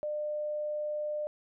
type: tone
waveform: sine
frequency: 600 Hz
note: D5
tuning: 37 cents sharp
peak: -31 dBFS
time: 0.03-1.27 s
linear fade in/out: 0 ms
effects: none